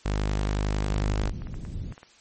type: tone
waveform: sawtooth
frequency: 51 Hz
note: G#1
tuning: 31 cents flat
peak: -20 dBFS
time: 0.05-1.3 s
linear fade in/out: 10 ms
type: low-pass noise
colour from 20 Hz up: pink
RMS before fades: -34 dBFS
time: 0.83-1.95 s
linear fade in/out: 50 ms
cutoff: 170 Hz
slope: 12 dB/octave
type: clicks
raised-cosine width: 0.5 ms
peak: -30 dBFS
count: 7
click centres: 1.42 / 1.471 / 1.542 / 1.651 / 1.924 / 1.979 / 2.031 s
effects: white hiss -56 dBFS RMS until 2.2 s + MP3 32 kbps